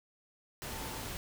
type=tone in noise; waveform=sine; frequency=889 Hz; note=A5; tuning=18 cents sharp; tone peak=-49 dBFS; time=0.69-1.02 s; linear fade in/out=0 ms; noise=pink; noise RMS=-41 dBFS; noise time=0.62-1.17 s; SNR=-11 dB; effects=none